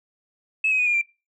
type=tone with pitch steps; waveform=sine; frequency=2593 / 2534 / 2476 / 2419 / 2364 Hz; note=E7 / D#7 / D#7 / D#7 / D7; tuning=-29 / +31 / -9 / -49 / +11 cents; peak=-17 dBFS; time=0.64-1.015 s; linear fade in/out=5 ms; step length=75 ms; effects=noise-tail reverb RT60 0.3 s tail -25 dB re dry + tanh soft clip ceiling -13 dBFS